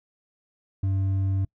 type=tone with hard clipping; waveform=sine; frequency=96.5 Hz; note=G2; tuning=27 cents flat; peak=-23 dBFS; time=0.83-1.45 s; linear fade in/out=5 ms; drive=4 dB; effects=noise-tail reverb RT60 0.1 s tail -26 dB re dry